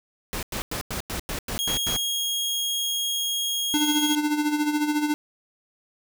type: noise bursts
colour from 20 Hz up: pink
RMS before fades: -30 dBFS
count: 9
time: 0.33-1.964 s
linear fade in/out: 0 ms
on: 98 ms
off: 94 ms
type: tone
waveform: sawtooth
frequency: 3273 Hz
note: G#7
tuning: 26 cents flat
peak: -21 dBFS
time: 1.59-4.15 s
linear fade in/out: 0 ms
type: tone with tremolo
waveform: square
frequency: 298.7 Hz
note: D4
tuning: 29 cents sharp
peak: -20 dBFS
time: 3.74-5.14 s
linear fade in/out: 0 ms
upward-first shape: sine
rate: 14 Hz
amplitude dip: 60%
effects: none